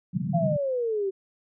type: band-pass noise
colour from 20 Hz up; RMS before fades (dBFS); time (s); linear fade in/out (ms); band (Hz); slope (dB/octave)
pink; -27; 0.13-0.57; 10; 140 to 190; 48
type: exponential sweep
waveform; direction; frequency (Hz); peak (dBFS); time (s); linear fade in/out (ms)
sine; down; 705 to 377.7; -24; 0.33-1.11; 20
effects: none